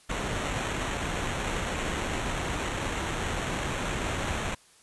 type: noise with sample-and-hold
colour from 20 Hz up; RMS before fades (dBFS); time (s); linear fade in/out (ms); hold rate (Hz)
pink; -31; 0.09-4.55; 10; 4900
effects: white hiss -58 dBFS RMS until 4.82 s + resampled to 24000 Hz